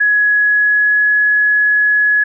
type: tone with pitch glide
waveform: sine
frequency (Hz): 1679 to 1689.7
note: G#6 to G#6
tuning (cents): +18 to +29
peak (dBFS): -9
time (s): 0-2.24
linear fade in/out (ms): 10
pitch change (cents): +11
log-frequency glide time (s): 0.32-1.12
effects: none